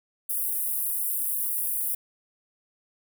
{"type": "high-pass noise", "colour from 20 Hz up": "pink", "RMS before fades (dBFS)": -28, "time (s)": [0.29, 1.95], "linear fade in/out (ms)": 5, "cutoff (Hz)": 10000, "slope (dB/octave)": 48, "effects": []}